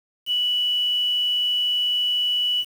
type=tone with quantisation; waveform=sine; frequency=2954 Hz; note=F#7; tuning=3 cents flat; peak=-19 dBFS; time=0.26-2.65 s; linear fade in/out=50 ms; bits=7; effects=none